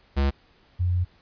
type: tone pair in turn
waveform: square / sine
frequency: 69.3 / 89.3 Hz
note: C#2 / F2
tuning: 0 / +39 cents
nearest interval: major third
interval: 439 cents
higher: second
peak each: -20 dBFS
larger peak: neither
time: 0.16-0.31 / 0.79-1.05 s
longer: second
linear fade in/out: 20 ms
effects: pink hiss -59 dBFS RMS until 1.21 s + resampled to 11025 Hz